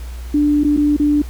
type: tone with dropouts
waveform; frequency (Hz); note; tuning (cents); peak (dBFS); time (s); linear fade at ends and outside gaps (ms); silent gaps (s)
sine; 294.1; D4; +3; -11; 0.34-1.22; 5; 0.636-0.646 / 0.767-0.774 / 0.966-0.997
effects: added 60 Hz sine -26 dBFS peak until 1.29 s + pink hiss -42 dBFS RMS until 1.29 s